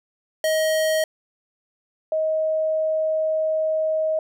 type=tone pair in turn; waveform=square / sine; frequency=630 / 630 Hz; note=D#5 / D#5; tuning=+21 / +21 cents; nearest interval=unison; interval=0 cents; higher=neither; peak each=-19 dBFS; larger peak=neither; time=0.44-1.04 / 2.12-4.19 s; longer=second; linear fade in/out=2 ms; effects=none